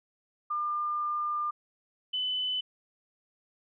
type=tone pair in turn; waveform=sine; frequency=1201 / 3012 Hz; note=D6 / F#7; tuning=+38 / +30 cents; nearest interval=octave + major third; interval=1592 cents; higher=second; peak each=-28 dBFS; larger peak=neither; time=0.5-1.51 / 2.13-2.61 s; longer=first; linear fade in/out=10 ms; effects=none